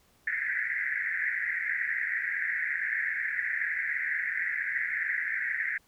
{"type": "band-pass noise", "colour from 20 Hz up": "white", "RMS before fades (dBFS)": -31, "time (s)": [0.27, 5.78], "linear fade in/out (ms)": 5, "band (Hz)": [1600, 2100], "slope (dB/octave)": 96, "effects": ["pink hiss -65 dBFS RMS until 5.87 s"]}